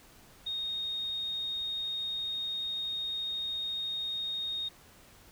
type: tone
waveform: sine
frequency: 3714 Hz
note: A#7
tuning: 7 cents flat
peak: -32 dBFS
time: 0.46-4.69 s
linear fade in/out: 10 ms
effects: pink hiss -57 dBFS RMS until 5.31 s